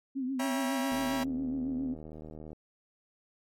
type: tone with vibrato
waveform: sine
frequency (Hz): 261.6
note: C4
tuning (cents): 0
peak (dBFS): -30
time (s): 0.15-1.95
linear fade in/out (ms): 20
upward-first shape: triangle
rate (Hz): 7.3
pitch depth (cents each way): 93
type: chord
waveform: sawtooth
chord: C# diminished seventh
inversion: none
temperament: just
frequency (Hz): 554.4 / 665.2 / 798.3 / 957.9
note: C#5 / E5 / G5 / Bb5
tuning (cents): 0 / +16 / +31 / +47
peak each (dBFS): -34 / -35 / -35 / -34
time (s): 0.39-1.24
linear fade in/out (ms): 10
type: click train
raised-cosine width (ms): 2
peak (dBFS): -32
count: 126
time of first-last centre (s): 0.92-2.531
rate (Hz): 77.6
effects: MP3 64 kbps